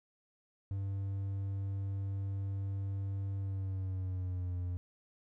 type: tone with pitch glide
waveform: triangle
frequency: 98 to 89.35 Hz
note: G2 to F2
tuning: 0 to +40 cents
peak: -32 dBFS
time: 0.71-4.77 s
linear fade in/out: 0 ms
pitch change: -160 cents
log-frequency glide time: 3.38-4.58 s
effects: none